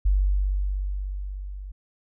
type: tone with level ramp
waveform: sine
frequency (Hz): 48.28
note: G1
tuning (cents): -26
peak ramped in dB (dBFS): -16 to -34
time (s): 0.05-1.72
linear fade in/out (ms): 10
effects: none